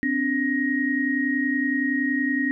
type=tone cluster; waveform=sine; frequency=257.6 / 288.3 / 1878 Hz; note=C4 / D4 / A#6; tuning=-27 / -32 / +12 cents; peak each=-25 dBFS; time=0.03-2.51 s; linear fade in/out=0 ms; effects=none